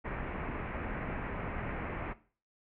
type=low-pass noise; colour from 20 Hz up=pink; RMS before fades=-38 dBFS; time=0.04-2.14 s; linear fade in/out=20 ms; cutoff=2400 Hz; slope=48 dB/octave; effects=noise-tail reverb RT60 0.4 s tail -17 dB re dry